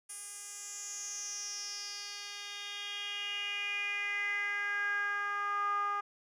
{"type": "tone with band-pass filter sweep", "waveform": "10% pulse", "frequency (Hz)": 407.4, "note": "G#4", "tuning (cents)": -33, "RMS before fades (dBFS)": -37, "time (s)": [0.09, 6.01], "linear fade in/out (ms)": 10, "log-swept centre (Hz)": [9300, 1100], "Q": 5.6, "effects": []}